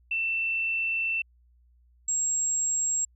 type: tone pair in turn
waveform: sine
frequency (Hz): 2678 / 7575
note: E7 / A#8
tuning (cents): +27 / +27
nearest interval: octave + tritone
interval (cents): 1800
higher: second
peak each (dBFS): -25 / -24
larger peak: second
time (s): 0.11-1.22 / 2.08-3.05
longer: first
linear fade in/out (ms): 5
effects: added 60 Hz sine -58 dBFS peak until 3.15 s